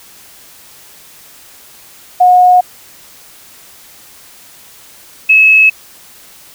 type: tone pair in turn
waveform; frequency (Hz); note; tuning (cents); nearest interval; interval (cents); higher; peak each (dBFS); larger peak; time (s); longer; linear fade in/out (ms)
sine; 725 / 2584; F#5 / E7; -35 / -35; octave + minor seventh; 2200; second; -3; neither; 2.2-2.61 / 5.29-5.7; neither; 10
effects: white hiss -39 dBFS RMS until 6.54 s